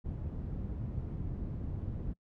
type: low-pass noise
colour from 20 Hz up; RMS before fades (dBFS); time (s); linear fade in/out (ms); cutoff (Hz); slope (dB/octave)
white; -38; 0.04-2.14; 20; 130; 12
effects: noise-tail reverb RT60 0.1 s tail -25 dB re dry